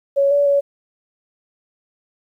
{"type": "tone with pitch steps", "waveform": "sine", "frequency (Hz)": [557, 572, 564], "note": ["C#5", "D5", "C#5"], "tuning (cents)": [8, -46, 30], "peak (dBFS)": -12, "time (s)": [0.16, 0.61], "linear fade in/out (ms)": 20, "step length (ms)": 150, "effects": ["9-bit"]}